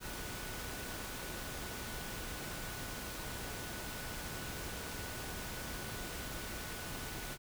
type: tone in noise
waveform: sine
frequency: 1480 Hz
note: F#6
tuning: in tune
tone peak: -52 dBFS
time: 0-7.38 s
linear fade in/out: 50 ms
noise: pink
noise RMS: -43 dBFS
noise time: 0-7.38 s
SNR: -12 dB
effects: none